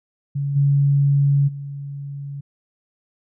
sine tone with level steps, 140.9 Hz, C#3, 29 cents sharp, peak -20 / -13 / -28 dBFS, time 0.35-2.41 s, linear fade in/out 10 ms, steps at 0.55 / 1.47 s, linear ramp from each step 20 ms, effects none

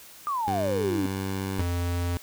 sine exponential sweep, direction down, 1224 to 270 Hz, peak -25 dBFS, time 0.27-1.06 s, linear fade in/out 0 ms
15% pulse tone with pitch glide, 98 to 96.32 Hz, G2 to G2, 0 to -30 cents, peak -22 dBFS, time 0.47-1.62 s, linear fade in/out 10 ms, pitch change -30 cents, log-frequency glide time 0.8-0.99 s
square tone, 87.31 Hz, F2, in tune, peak -26 dBFS, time 1.59-2.17 s, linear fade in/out 0 ms
effects white hiss -48 dBFS RMS until 2.22 s

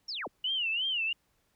sine linear sweep, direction down, 5720 to 69.3 Hz, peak -34 dBFS, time 0.08-0.28 s, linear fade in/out 10 ms
sine tone with vibrato, 2892 Hz, F#7, 40 cents flat, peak -28 dBFS, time 0.44-1.13 s, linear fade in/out 5 ms, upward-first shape sine, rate 2.9 Hz, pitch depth 170 cents each way
effects pink hiss -73 dBFS RMS until 1.55 s

